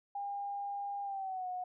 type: tone with pitch glide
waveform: sine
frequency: 805 to 729.7 Hz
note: G5 to F#5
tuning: +46 to -24 cents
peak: -36 dBFS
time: 0.15-1.64 s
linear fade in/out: 5 ms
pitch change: -170 cents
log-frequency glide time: 1.03-1.48 s
effects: none